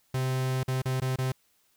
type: tone with dropouts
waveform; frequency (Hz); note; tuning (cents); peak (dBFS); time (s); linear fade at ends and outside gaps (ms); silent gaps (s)
45% pulse; 130; C3; -11; -26; 0.14-1.32; 5; 0.633-0.68 / 0.819-0.855 / 1.002-1.018 / 1.16-1.185
effects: white hiss -68 dBFS RMS until 1.76 s